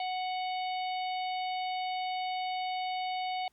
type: harmonic tone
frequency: 740 Hz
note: F#5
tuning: in tune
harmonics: 1 / 3 / 4 / 5 / 6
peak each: -32 / -42 / -44 / -46 / -48 dBFS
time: 0-3.48 s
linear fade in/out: 2 ms
effects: pink hiss -73 dBFS RMS until 3.52 s + Opus 48 kbps

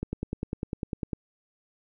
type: click train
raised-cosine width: 3 ms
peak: -17 dBFS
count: 12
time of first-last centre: 0.03-1.132 s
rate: 9.98 Hz
effects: none

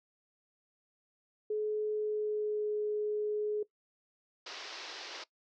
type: tone with pitch glide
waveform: sine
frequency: 426 to 421.4 Hz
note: G#4 to G#4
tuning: +44 to +25 cents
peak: -30 dBFS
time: 1.5-3.63 s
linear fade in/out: 5 ms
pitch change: -19 cents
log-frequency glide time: 1.91-2.74 s
type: band-pass noise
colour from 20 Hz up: white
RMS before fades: -45 dBFS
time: 4.46-5.24 s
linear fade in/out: 5 ms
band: 320 to 5500 Hz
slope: 48 dB/octave
effects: noise-tail reverb RT60 0.1 s tail -19 dB re dry

